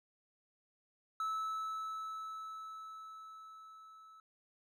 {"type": "tone with level ramp", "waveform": "triangle", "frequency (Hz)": 1305, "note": "E6", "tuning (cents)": -18, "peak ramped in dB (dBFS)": [-32, -54], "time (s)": [1.2, 4.2], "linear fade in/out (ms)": 2, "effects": []}